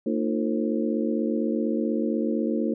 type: harmonic tone with a mistuned harmonic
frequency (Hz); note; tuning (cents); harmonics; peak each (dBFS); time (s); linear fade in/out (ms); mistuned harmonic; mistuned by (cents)
75.9; D#2; -42; 3 / 4 / 5 / 6 / 7; -26 / -28 / -30 / -32 / -33; 0.06-2.74; 5; 5; -130
effects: none